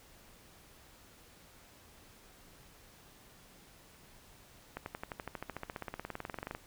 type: accelerating click train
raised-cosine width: 0.5 ms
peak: -24 dBFS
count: 30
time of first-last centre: 4.77-6.549 s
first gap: 91 ms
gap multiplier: 0.97
effects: pink hiss -59 dBFS RMS until 6.66 s